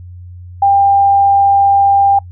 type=tone; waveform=sine; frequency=796 Hz; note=G5; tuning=26 cents sharp; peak=-6 dBFS; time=0.62-2.19 s; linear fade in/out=5 ms; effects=noise-tail reverb RT60 0.1 s tail -24 dB re dry + added 89 Hz sine -29 dBFS peak until 2.31 s